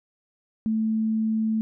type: tone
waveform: sine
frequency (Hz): 220.1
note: A3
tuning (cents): +1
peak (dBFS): -21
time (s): 0.66-1.61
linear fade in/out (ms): 0
effects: none